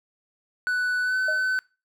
triangle tone with pitch glide, 1487 to 1515.6 Hz, F#6 to F#6, +8 to +41 cents, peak -20 dBFS, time 0.67-1.59 s, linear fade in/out 0 ms, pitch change +33 cents, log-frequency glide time 1.02-1.16 s
sine tone with exponential decay, 622.3 Hz, D#5, in tune, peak -25 dBFS, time 1.28-1.48 s, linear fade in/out 5 ms, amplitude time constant 43 ms
effects noise-tail reverb RT60 0.3 s tail -24 dB re dry

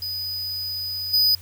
square tone with level steps, 4978 Hz, D#8, in tune, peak -27 / -16 dBFS, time 0.02-1.35 s, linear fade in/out 2 ms, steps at 1.13 s, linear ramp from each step 10 ms, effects added 90 Hz sine -42 dBFS peak until 1.41 s + white hiss -49 dBFS RMS until 1.41 s

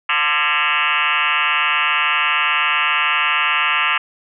sine tone with frequency modulation, 1960 Hz, B6, 14 cents flat, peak -14 dBFS, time 0.09-3.98 s, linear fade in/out 5 ms, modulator 153 Hz, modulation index 6.2, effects none

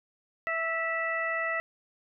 harmonic tone with a mistuned harmonic, 659.3 Hz, E5, in tune, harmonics 1 / 2 / 3 / 4, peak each -34 / -34 / -30 / -40 dBFS, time 0.47-1.6 s, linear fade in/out 0 ms, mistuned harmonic 3, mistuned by -18 cents, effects none

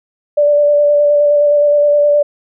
sine tone with vibrato, 585 Hz, D5, 7 cents flat, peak -7 dBFS, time 0.37-2.23 s, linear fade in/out 10 ms, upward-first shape square, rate 9.6 Hz, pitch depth 12 cents each way, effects none

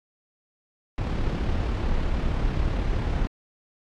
brown noise with amplitude modulation, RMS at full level -23 dBFS, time 0.98-3.27 s, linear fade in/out 0 ms, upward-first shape sine, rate 35.4 Hz, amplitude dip 35%, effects low-pass 4000 Hz 12 dB/octave + AAC 64 kbps

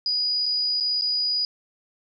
sine tone with dropouts, 4919 Hz, D#8, 21 cents flat, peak -21 dBFS, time 0.06-1.45 s, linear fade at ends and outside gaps 1 ms, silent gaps 0.458-0.462 / 0.801-0.807 / 1.012-1.02 s, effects none

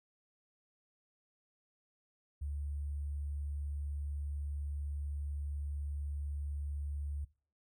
sine tone with sample-and-hold, 72.1 Hz, D2, 31 cents flat, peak -36 dBFS, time 2.41-7.25 s, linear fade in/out 10 ms, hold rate 8820 Hz, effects noise-tail reverb RT60 0.4 s tail -21 dB re dry

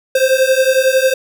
square beating tone pair, 519 / 530 Hz, C5 / C5, -14 / +22 cents, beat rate 11 Hz, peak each -14 dBFS, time 0.15-1.14 s, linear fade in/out 5 ms, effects none

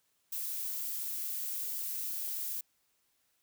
violet noise, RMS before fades -37 dBFS, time 0.32-2.61 s, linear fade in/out 5 ms, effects white hiss -75 dBFS RMS until 3.42 s

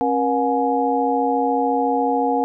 sine tone cluster, 270.8 / 478.3 / 724 / 838 Hz, C#4 / A#4 / F#5 / G#5, -40 / +44 / -38 / +15 cents, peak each -22 dBFS, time 0.01-2.44 s, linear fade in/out 0 ms, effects none

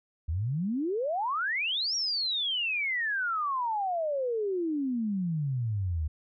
sine exponential two-way sweep, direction up then down, 73.7 to 5700 to 73.7 Hz, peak -27 dBFS, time 0.28-6.08 s, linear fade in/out 10 ms, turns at 1.95 s, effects none

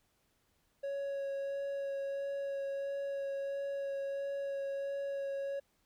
triangle tone with vibrato, 554.4 Hz, C#5, in tune, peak -33 dBFS, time 0.83-5.6 s, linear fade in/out 10 ms, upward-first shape sine, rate 1.5 Hz, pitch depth 10 cents each way, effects pink hiss -75 dBFS RMS until 5.85 s

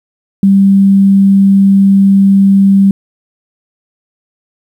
sine tone, 196 Hz, G3, in tune, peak -3 dBFS, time 0.43-2.91 s, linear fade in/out 2 ms, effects 7-bit

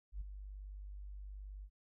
sine tone with ADSR envelope, 49.46 Hz, G1, 16 cents sharp, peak -36 dBFS, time 0.12-1.7 s, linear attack 88 ms, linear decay 12 ms, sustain -9 dB, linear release 67 ms, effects tanh soft clip ceiling -35 dBFS

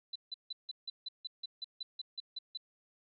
sine tone bursts, 4000 Hz, B7, 21 cents sharp, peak -37 dBFS, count 14, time 0.13-2.574 s, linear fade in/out 5 ms, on 26 ms, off 160 ms, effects MP3 96 kbps

